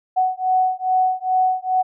sine beating tone pair, 743 / 745.4 Hz, F#5 / F#5, +7 / +13 cents, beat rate 2.4 Hz, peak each -19 / -19 dBFS, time 0.16-1.83 s, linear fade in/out 20 ms, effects none

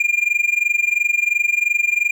triangle tone with amplitude modulation, 2407 Hz, D7, 42 cents sharp, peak -10 dBFS, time 0-2.11 s, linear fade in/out 5 ms, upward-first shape sine, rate 22.9 Hz, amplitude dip 90%, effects none

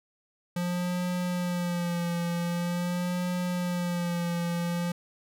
square tone with vibrato, 175.4 Hz, F3, 8 cents sharp, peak -28 dBFS, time 0.56-4.92 s, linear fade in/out 5 ms, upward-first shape sine, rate 0.45 Hz, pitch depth 37 cents each way, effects none

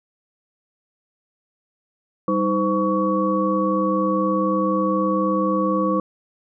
sine tone cluster, 195.2 / 313.9 / 513 / 1124 Hz, G3 / D#4 / C5 / C#6, -7 / +15 / -34 / +24 cents, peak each -23 dBFS, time 2.28-6 s, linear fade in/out 2 ms, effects none

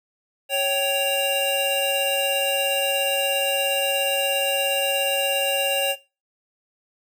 square tone cluster, 554 / 774 / 2787 Hz, C#5 / G5 / F7, -1 / -22 / -4 cents, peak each -25 / -30 / -23 dBFS, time 0.49-5.96 s, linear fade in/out 50 ms, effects noise-tail reverb RT60 0.3 s tail -19 dB re dry

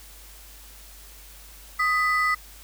triangle ring-modulated tone, 1617 Hz, G#6, 47 cents flat, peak -15 dBFS, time 1.79-2.35 s, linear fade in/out 10 ms, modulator 371 Hz, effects added 50 Hz sine -47 dBFS peak until 2.63 s + white hiss -48 dBFS RMS until 2.63 s

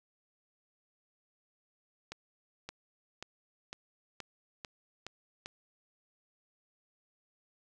accelerating click train, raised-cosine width 0.2 ms, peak -24 dBFS, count 8, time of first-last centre 2.12-5.459 s, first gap 570 ms, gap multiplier 0.94, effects none

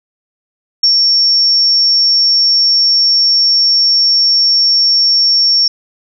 sine tone with ADSR envelope, 5480 Hz, F8, 34 cents flat, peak -5 dBFS, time 0.83-5.68 s, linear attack 6 ms, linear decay 89 ms, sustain -2 dB, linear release 4 ms, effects none

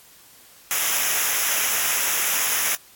white noise with comb filter, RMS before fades -22 dBFS, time 0.71-2.75 s, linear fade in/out 0 ms, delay 0.23 ms, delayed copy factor -0.75, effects white hiss -50 dBFS RMS until 2.95 s + AAC 64 kbps

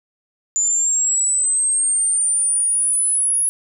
sine linear sweep, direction up, 7040 to 10548 Hz, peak -15 dBFS, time 0.56-3.49 s, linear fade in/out 0 ms, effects none

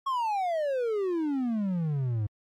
triangle exponential sweep, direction down, 1108.7 to 101.4 Hz, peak -24 dBFS, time 0.06-2.27 s, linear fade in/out 10 ms, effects AAC 64 kbps

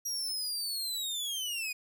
sawtooth linear sweep, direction down, 5720 to 2443 Hz, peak -30 dBFS, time 0.05-1.73 s, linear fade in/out 10 ms, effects none

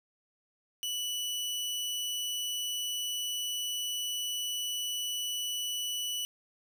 sawtooth tone, 2960 Hz, F#7, in tune, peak -29 dBFS, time 0.83-6.25 s, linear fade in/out 0 ms, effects none

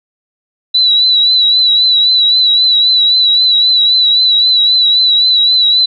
sine tone with vibrato, 3951 Hz, B7, in tune, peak -6 dBFS, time 0.74-5.86 s, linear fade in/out 10 ms, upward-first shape triangle, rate 3.8 Hz, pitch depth 56 cents each way, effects none

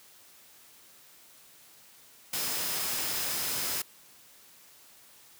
sine tone in noise, 5090 Hz, D#8, 39 cents sharp, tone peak -41 dBFS, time 2.33-3.82 s, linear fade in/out 5 ms, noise white, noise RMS -32 dBFS, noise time 2.33-3.82 s, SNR -12 dB, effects white hiss -56 dBFS RMS until 5.39 s + high-pass 80 Hz 12 dB/octave

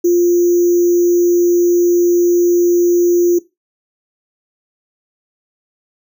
sine tone with sample-and-hold, 349.2 Hz, F4, in tune, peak -8 dBFS, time 0.04-3.39 s, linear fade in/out 10 ms, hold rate 6300 Hz, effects noise-tail reverb RT60 0.2 s tail -17 dB re dry

